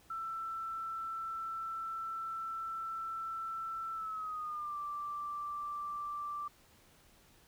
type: tone with pitch glide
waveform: sine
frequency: 1333 to 1173.9 Hz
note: E6 to D6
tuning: +19 to -1 cents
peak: -37 dBFS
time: 0.1-6.48 s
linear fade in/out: 5 ms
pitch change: -220 cents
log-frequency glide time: 3.92-4.77 s
effects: pink hiss -64 dBFS RMS until 7.47 s